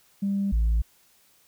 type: tone pair in turn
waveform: sine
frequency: 198.5 / 55.7 Hz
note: G3 / A1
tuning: +22 / +22 cents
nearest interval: octave + minor seventh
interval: 2200 cents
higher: first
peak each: -22 / -17 dBFS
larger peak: second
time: 0.22-0.52 / 0.52-0.82 s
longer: neither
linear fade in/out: 10 ms
effects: tanh soft clip ceiling -18 dBFS + white hiss -61 dBFS RMS until 1.47 s